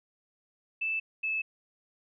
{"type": "tone pair in turn", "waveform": "sine", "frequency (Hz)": [2637, 2611], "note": ["E7", "E7"], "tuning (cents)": [0, -17], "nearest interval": "unison", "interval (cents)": 17, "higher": "first", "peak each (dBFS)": -28, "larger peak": "neither", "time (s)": [[0.81, 1], [1.23, 1.42]], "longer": "neither", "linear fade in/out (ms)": 10, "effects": []}